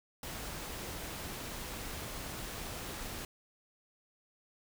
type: noise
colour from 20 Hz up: pink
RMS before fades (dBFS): -42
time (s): 0.23-3.25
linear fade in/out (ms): 2
effects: none